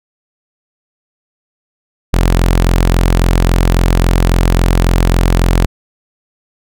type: tone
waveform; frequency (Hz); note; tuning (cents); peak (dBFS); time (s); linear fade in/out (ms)
sawtooth; 43.65; F1; 0; -4; 2.13-5.66; 10
effects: none